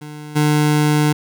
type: tone with level steps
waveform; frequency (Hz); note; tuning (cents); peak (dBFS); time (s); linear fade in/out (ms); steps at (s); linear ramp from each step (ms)
25% pulse; 150; D3; +37; -27 / -9; 0.01-1.13; 10; 0.35; 20
effects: none